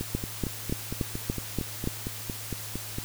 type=two click trains; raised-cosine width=3 ms; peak=-19 / -14 dBFS; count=14 / 7; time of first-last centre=0.01-2.985 / 0.15-1.874 s; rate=4.37 / 3.48 Hz; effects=added 107 Hz sine -43 dBFS peak until 3.04 s + white hiss -39 dBFS RMS until 3.04 s